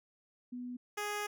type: tone pair in turn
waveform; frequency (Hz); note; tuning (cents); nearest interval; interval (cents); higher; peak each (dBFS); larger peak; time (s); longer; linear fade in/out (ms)
sine / 10% pulse; 246.9 / 415.2; B3 / G#4; 0 / 0; major sixth; 900; second; -39 / -27; second; 0.52-0.77 / 0.97-1.27; second; 10
effects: none